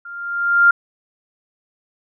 sine tone with level ramp, 1396.9 Hz, F6, in tune, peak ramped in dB -32 to -6 dBFS, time 0.05-0.71 s, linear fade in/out 5 ms, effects none

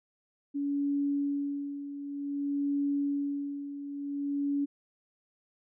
sine tone with tremolo, 283.6 Hz, C#4, 40 cents sharp, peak -26 dBFS, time 0.54-4.66 s, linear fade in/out 20 ms, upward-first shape sine, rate 0.54 Hz, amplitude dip 70%, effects none

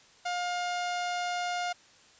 sawtooth tone, 710 Hz, F5, 28 cents sharp, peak -26 dBFS, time 0.25-1.73 s, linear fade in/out 10 ms, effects white hiss -58 dBFS RMS until 2.19 s + resampled to 16000 Hz

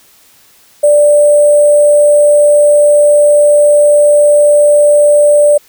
sine tone with sample-and-hold, 587.3 Hz, D5, in tune, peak -3 dBFS, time 0.83-5.58 s, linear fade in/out 10 ms, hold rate 8820 Hz, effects white hiss -45 dBFS RMS until 5.68 s

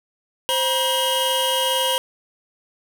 45% pulse tone cluster, 525 / 958 / 2896 / 3214 Hz, C5 / A#5 / F#7 / G7, +6 / +47 / -38 / +43 cents, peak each -24 dBFS, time 0.49-1.98 s, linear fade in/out 0 ms, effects none

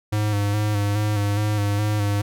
square tone with vibrato, 103.83 Hz, G#2, in tune, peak -20 dBFS, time 0.12-2.22 s, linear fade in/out 10 ms, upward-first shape square, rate 2.4 Hz, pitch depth 31 cents each way, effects none

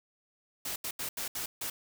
white noise bursts at uneven times, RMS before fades -36 dBFS, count 6, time 0.65-0.76 / 0.84-0.91 / 0.99-1.09 / 1.17-1.28 / 1.35-1.46 / 1.61-1.7 s, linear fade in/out 5 ms, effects none

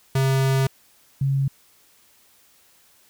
square / sine tone pair in turn, 134 / 136.89 Hz, C3 / C#3, +42 / -21 cents, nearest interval unison, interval 37 cents, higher second, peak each -18 / -18 dBFS, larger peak neither, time 0.15-0.67 / 1.21-1.48 s, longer first, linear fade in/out 5 ms, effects white hiss -57 dBFS RMS until 3.09 s

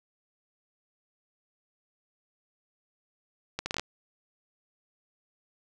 accelerating click train, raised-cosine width 0.2 ms, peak -14 dBFS, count 7, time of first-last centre 3.59-3.796 s, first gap 70 ms, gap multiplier 0.7, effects none

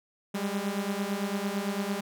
sawtooth beating tone pair, 196 / 204.9 Hz, G3 / G#3, 0 / -23 cents, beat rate 8.9 Hz, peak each -28 dBFS, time 0.34-2.01 s, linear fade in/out 10 ms, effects none

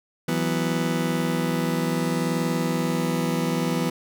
30% pulse chord, E suspended second, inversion none, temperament just, 164.81 / 185.42 / 247.2 Hz, E3 / F#3 / B3, 0 / +4 / +2 cents, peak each -23 / -26 / -24 dBFS, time 0.28-3.9 s, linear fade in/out 5 ms, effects none

